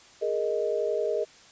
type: chord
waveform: sine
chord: Ab suspended second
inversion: none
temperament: equal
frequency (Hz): 415.3 / 466.2 / 622.3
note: Ab4 / Bb4 / Eb5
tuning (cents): 0 / 0 / 0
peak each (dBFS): -29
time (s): 0.21-1.25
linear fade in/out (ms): 20
effects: white hiss -53 dBFS RMS until 1.51 s + resampled to 16000 Hz